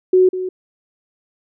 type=tone with echo; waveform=sine; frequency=370 Hz; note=F#4; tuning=in tune; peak=-8 dBFS; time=0.13-0.29 s; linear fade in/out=5 ms; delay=200 ms; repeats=1; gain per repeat=-12 dB; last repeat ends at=0.49 s; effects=none